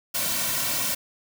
white noise with comb filter, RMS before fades -26 dBFS, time 0.14-0.95 s, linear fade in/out 10 ms, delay 2.4 ms, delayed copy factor -0.9, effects none

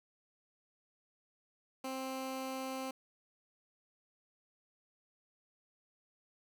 15% pulse tone, 263.2 Hz, C4, 10 cents sharp, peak -32 dBFS, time 1.84-2.91 s, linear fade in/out 5 ms, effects none

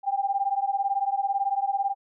sine beating tone pair, 784 / 802 Hz, G5 / G5, 0 / +39 cents, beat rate 18 Hz, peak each -26 / -26 dBFS, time 0.03-1.95 s, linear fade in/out 50 ms, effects none

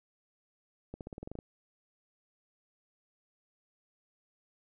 accelerating click train, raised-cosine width 2 ms, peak -28 dBFS, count 10, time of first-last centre 0.94-1.389 s, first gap 68 ms, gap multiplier 0.92, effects none

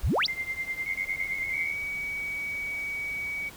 sine exponential sweep, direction up, 39.7 to 5950 Hz, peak -22 dBFS, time 0.03-0.27 s, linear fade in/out 10 ms
sine tone with tremolo, 2093 Hz, C7, in tune, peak -26 dBFS, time 0.28-1.68 s, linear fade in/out 2 ms, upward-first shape triangle, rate 9.9 Hz, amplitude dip 90%
sine tone bursts, 2187 Hz, C#7, 24 cents flat, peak -31 dBFS, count 8, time 0.86-1.727 s, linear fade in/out 2 ms, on 76 ms, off 37 ms
sine tone, 2262 Hz, C#7, 34 cents sharp, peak -30 dBFS, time 1.52-3.5 s, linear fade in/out 20 ms
effects pink hiss -47 dBFS RMS until 3.56 s

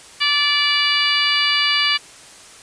harmonic tone, 581 Hz, D5, 19 cents flat, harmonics 2 / 3 / 4 / 5 / 6 / 7 / 8, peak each -25 / -24 / -21 / -20 / -24 / -27 / -22 dBFS, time 0.2-1.98 s, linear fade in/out 20 ms, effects white hiss -42 dBFS RMS until 2.62 s + resampled to 22050 Hz

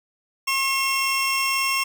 25% pulse tone pair together, 1078.7 / 2716 Hz, C#6 / F7, -48 / -49 cents, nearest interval octave + major third, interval 1599 cents, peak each -20 / -19 dBFS, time 0.47-1.84 s, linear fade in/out 10 ms, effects 9-bit

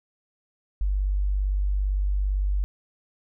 sine tone, 48.85 Hz, G1, 5 cents flat, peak -21 dBFS, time 0.81-2.64 s, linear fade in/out 0 ms, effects none

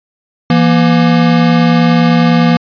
square tone pair together, 167.7 / 237.6 Hz, E3 / A#3, +30 / +33 cents, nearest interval tritone, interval 603 cents, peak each -10 dBFS, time 0.5-2.57 s, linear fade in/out 2 ms, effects resampled to 11025 Hz

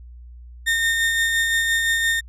35% pulse tone with tremolo, 1828 Hz, A#6, 34 cents flat, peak -15 dBFS, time 0.66-2.21 s, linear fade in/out 20 ms, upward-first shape sine, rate 5.8 Hz, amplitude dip 30%, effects added 60 Hz sine -38 dBFS peak until 2.28 s + low-pass 12000 Hz 12 dB/octave

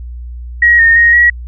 sine tone with pitch steps, 1898 / 1837 / 1871 / 1916 Hz, A#6 / A#6 / A#6 / A#6, +31 / -26 / +6 / +47 cents, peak -4 dBFS, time 0.62-1.3 s, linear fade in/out 5 ms, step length 170 ms, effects added 60 Hz sine -23 dBFS peak until 1.47 s

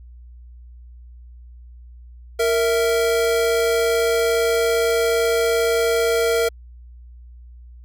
square tone pair together, 462.7 / 659.3 Hz, A#4 / E5, -13 / 0 cents, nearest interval tritone, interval 613 cents, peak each -18 / -24 dBFS, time 2.39-6.49 s, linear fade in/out 10 ms, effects added 60 Hz sine -39 dBFS peak until 7.84 s

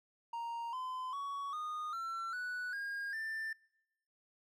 triangle tone with pitch steps, 932.3 / 1022.6 / 1121.6 / 1230.2 / 1349.3 / 1479.9 / 1623.2 / 1780.4 Hz, A#5 / C6 / C#6 / D#6 / E6 / F#6 / G#6 / A6, 0 / -40 / +20 / -20 / +40 / 0 / -40 / +20 cents, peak -36 dBFS, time 0.33-3.53 s, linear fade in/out 5 ms, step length 400 ms, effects noise-tail reverb RT60 0.9 s tail -26 dB re dry

